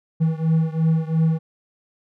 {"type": "beating tone pair", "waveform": "triangle", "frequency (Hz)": [160, 162.9], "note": ["D#3", "E3"], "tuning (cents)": [49, -20], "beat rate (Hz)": 2.9, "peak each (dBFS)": [-17, -19], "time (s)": [0.2, 1.39], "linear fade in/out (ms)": 20, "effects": []}